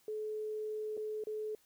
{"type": "tone with dropouts", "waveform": "sine", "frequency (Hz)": 429.5, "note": "A4", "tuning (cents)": -42, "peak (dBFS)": -36, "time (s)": [0.08, 1.55], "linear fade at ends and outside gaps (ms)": 2, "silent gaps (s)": [[0.969, 0.975], [1.239, 1.27]], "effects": ["white hiss -69 dBFS RMS until 1.65 s"]}